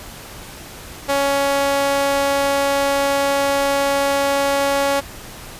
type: tone with high-pass filter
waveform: sawtooth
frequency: 278.9 Hz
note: C#4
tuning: 11 cents sharp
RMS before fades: -18 dBFS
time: 1.08-5.01 s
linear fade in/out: 20 ms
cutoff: 570 Hz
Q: 1.7
effects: pink hiss -36 dBFS RMS until 5.59 s + resampled to 32000 Hz